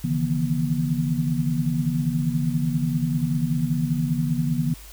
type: tone cluster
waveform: sine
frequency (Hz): 141.3 / 156 / 166.3 / 240.3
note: C#3 / D#3 / E3 / B3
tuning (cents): +34 / +5 / +16 / -47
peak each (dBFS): -26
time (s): 0.04-4.74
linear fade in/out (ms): 5
effects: added 50 Hz sine -42 dBFS peak until 4.92 s + white hiss -46 dBFS RMS until 4.92 s